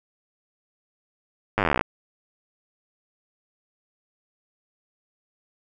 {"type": "slowing click train", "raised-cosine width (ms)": 0.5, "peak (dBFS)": -6, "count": 19, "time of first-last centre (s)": [1.58, 1.811], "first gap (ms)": 9, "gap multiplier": 1.04, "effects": []}